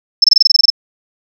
sine tone bursts, 5274 Hz, E8, in tune, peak -3 dBFS, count 11, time 0.22-0.702 s, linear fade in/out 5 ms, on 22 ms, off 24 ms, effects 7-bit

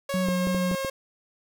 sawtooth tone with pitch glide, 554.4 to 538.9 Hz, C#5 to C#5, 0 to -49 cents, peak -24 dBFS, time 0.09-0.9 s, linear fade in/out 5 ms, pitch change -49 cents, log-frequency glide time 0.22-0.27 s
triangle tone with vibrato, 183.9 Hz, F#3, 10 cents flat, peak -22 dBFS, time 0.14-0.75 s, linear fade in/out 0 ms, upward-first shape square, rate 3.3 Hz, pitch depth 13 cents each way
clicks, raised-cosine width 2 ms, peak -18 dBFS, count 5, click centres 0.286 / 0.471 / 0.547 / 0.714 / 0.848 s
effects none

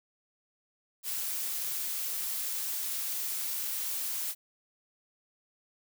blue noise, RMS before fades -34 dBFS, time 1.03-4.35 s, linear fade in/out 50 ms, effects none

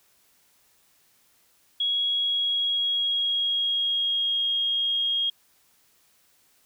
sine tone with pitch glide, 3322 to 3259 Hz, G#7 to G#7, 0 to -33 cents, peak -22 dBFS, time 1.8-5.3 s, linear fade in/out 5 ms, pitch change -33 cents, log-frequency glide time 2.07-4.47 s, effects white hiss -63 dBFS RMS until 6.65 s

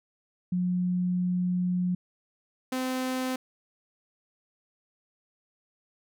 sine / sawtooth tone pair in turn, 180 / 257.5 Hz, F#3 / C4, -47 / -28 cents, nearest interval tritone, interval 619 cents, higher second, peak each -24 dBFS, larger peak neither, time 0.52-1.95 / 2.72-3.36 s, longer first, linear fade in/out 5 ms, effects none

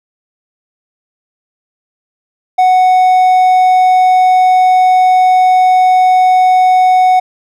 triangle tone, 740 Hz, F#5, in tune, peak -3 dBFS, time 2.58-7.2 s, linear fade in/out 10 ms, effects none

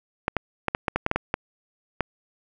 clicks, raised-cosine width 0.5 ms, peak -7 dBFS, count 11, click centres 0.281 / 0.367 / 0.683 / 0.749 / 0.882 / 0.96 / 1.064 / 1.114 / 1.16 / 1.341 / 2.007 s, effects none

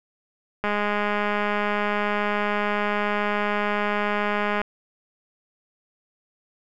click train, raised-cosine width 0.5 ms, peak -10 dBFS, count 824, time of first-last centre 0.64-4.616 s, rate 207 Hz, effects none

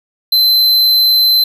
square tone, 4072 Hz, C8, 48 cents flat, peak -8 dBFS, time 0.32-1.44 s, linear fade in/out 5 ms, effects none

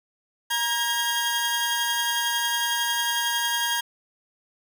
sawtooth tone cluster, 945 / 1628 / 3245 Hz, A#5 / G#6 / G#7, +23 / -35 / -41 cents, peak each -24 dBFS, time 0.5-3.81 s, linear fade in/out 10 ms, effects none

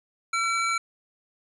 square tone pair together, 1354 / 2297 Hz, E6 / D7, +46 / -39 cents, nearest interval major sixth, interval 915 cents, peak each -26 / -28 dBFS, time 0.33-0.78 s, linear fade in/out 5 ms, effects resampled to 22050 Hz

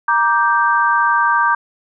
sine chord, G minor, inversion first, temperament just, 940.8 / 1176 / 1568 Hz, Bb5 / D6 / G6, +16 / +2 / 0 cents, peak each -16 dBFS, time 0.08-1.55 s, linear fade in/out 5 ms, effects none

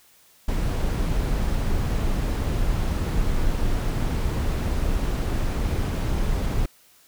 brown noise, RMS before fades -23 dBFS, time 0.48-6.66 s, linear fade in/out 5 ms, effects white hiss -56 dBFS RMS until 7.07 s

